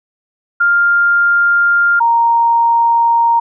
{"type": "tone pair in turn", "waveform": "sine", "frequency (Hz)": [1400, 930.9], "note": ["F6", "A#5"], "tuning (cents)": [4, -3], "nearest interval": "perfect fifth", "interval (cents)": 707, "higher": "first", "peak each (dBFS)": -8, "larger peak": "neither", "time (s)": [[0.6, 2], [2, 3.4]], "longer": "neither", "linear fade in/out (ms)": 10, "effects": []}